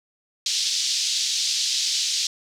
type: band-pass noise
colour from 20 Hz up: pink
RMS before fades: -24 dBFS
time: 0.46-2.27 s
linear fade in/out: 2 ms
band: 3700 to 6300 Hz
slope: 24 dB/octave
effects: none